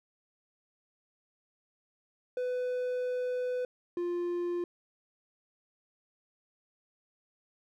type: tone pair in turn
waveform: triangle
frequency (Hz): 499.5 / 349.8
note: B4 / F4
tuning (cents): +20 / +3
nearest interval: tritone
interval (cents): 617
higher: first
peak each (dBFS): -28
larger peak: neither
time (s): 2.37-3.65 / 3.97-4.64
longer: first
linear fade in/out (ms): 2
effects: none